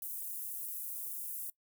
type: high-pass noise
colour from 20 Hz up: pink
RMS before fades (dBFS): -41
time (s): 0.02-1.5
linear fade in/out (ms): 2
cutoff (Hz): 11000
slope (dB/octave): 24
effects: noise-tail reverb RT60 0.1 s tail -21 dB re dry